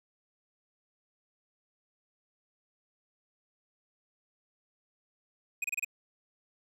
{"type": "tone bursts", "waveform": "square", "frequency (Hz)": 2495, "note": "D#7", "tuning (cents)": 4, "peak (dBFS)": -30, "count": 5, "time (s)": [5.62, 5.847], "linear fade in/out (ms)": 5, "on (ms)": 23, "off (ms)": 28, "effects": ["low-pass 12000 Hz 12 dB/octave", "10-bit"]}